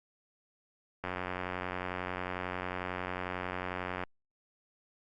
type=click train; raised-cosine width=0.5 ms; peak=-20 dBFS; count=274; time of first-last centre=1.04-4.037 s; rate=91.1 Hz; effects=Opus 48 kbps